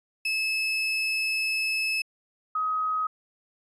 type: tone pair in turn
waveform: 35% pulse / sine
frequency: 2600 / 1263 Hz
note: E7 / D#6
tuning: -24 / +26 cents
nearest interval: octave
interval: 1250 cents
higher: first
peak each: -23 / -24 dBFS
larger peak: first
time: 0.25-2.02 / 2.55-3.07 s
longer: first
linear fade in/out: 5 ms
effects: resampled to 22050 Hz